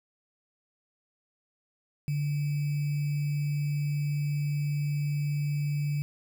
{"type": "tone with sample-and-hold", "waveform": "sine", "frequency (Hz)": 145.8, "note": "D3", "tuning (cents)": -12, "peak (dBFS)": -26, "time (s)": [2.08, 6.02], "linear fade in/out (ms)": 0, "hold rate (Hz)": 2450, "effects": []}